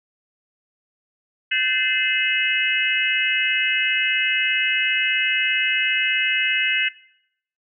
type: tone cluster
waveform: sine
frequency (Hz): 1540 / 1759 / 2081 / 2596 / 2913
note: G6 / A6 / C7 / E7 / F#7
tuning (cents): -31 / -1 / -10 / -27 / -28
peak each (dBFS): -26 / -28 / -24 / -23 / -25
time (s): 1.51-6.89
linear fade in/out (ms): 10
effects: noise-tail reverb RT60 0.7 s tail -18 dB re dry